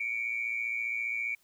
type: tone pair together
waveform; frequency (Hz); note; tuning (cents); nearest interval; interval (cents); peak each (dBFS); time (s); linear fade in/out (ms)
sine; 2247 / 2362; C#7 / D7; +23 / +9; minor second; 86; -32 / -33; 0-1.35; 5
effects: tanh soft clip ceiling -22 dBFS + white hiss -68 dBFS RMS until 1.43 s